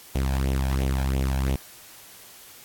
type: tone with flanger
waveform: sawtooth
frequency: 66.5 Hz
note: C2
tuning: 29 cents sharp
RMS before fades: -24 dBFS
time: 0.15-1.56 s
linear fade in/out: 5 ms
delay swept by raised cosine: 0.31 to 1.27 ms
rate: 2.9 Hz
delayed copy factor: +0.65
effects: white hiss -47 dBFS RMS until 2.64 s + AAC 64 kbps